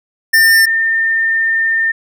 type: tone pair in turn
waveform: square / sine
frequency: 1801 / 1808.2 Hz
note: A6 / A6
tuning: +40 / +47 cents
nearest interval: unison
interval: 7 cents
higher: second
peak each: -7 / -11 dBFS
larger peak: first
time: 0.33-0.66 / 0.66-1.92 s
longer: second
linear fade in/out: 10 ms
effects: none